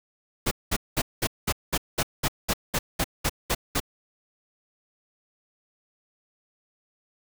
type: noise bursts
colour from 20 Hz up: pink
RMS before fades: -24 dBFS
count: 14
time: 0.46-3.802 s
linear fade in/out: 10 ms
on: 53 ms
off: 200 ms
effects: none